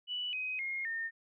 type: tone with pitch steps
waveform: sine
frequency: 2960 / 2518 / 2142 / 1822.1 Hz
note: F#7 / D#7 / C7 / A#6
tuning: 0 / +20 / +40 / -40 cents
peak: -34 dBFS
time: 0.07-1.11 s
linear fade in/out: 50 ms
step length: 260 ms
effects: none